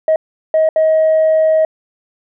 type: tone bursts at uneven times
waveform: sine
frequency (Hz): 633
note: D#5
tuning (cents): +30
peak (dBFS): -7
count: 3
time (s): 0.08-0.16 / 0.54-0.69 / 0.76-1.65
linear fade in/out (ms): 2
effects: tanh soft clip ceiling -6 dBFS